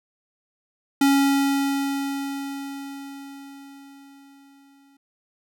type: tone with exponential decay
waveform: square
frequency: 277.2 Hz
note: C#4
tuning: in tune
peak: -15 dBFS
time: 1.01-4.97 s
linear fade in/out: 5 ms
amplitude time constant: 860 ms
effects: none